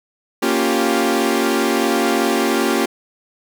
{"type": "chord", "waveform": "sawtooth", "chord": "G half-diminished seventh", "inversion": "first", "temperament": "equal with one note detuned", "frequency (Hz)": [233.1, 278.1, 349.2, 392], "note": ["Bb3", "Db4", "F4", "G4"], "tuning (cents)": [0, 6, 0, 0], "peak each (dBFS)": -17, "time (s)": [0.42, 2.86], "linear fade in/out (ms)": 10, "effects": []}